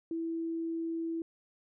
sine tone, 329.6 Hz, E4, in tune, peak -32 dBFS, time 0.11-1.22 s, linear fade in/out 2 ms, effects none

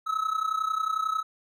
triangle tone with amplitude modulation, 1291 Hz, E6, 37 cents flat, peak -20 dBFS, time 0.06-1.23 s, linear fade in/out 20 ms, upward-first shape sine, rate 31.1 Hz, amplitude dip 80%, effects none

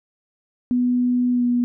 sine tone with pitch glide, 246.9 to 243.2 Hz, B3 to B3, 0 to -26 cents, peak -16 dBFS, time 0.71-1.64 s, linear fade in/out 0 ms, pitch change -26 cents, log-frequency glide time 1.32-1.44 s, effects none

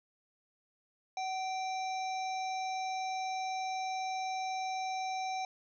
harmonic tone with a mistuned harmonic, 784 Hz, G5, in tune, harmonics 1 / 3 / 5 / 7 / 8, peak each -34 / -44 / -48 / -51 / -52 dBFS, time 1.17-5.45 s, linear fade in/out 2 ms, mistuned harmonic 1, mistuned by -67 cents, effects none

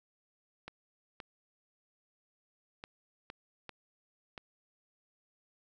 clicks, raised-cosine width 0.3 ms, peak -27 dBFS, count 6, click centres 0.68 / 1.202 / 2.839 / 3.301 / 3.693 / 4.378 s, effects none

